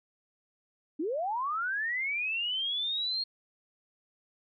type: linear sweep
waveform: sine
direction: up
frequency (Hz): 278.1 to 4273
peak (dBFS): -29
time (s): 0.99-3.24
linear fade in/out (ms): 10
effects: none